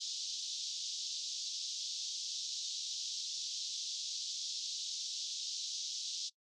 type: band-pass noise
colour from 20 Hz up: white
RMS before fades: -41 dBFS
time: 0-6.3 s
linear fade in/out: 20 ms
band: 3400 to 6300 Hz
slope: 48 dB/octave
effects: noise-tail reverb RT60 0.1 s tail -20 dB re dry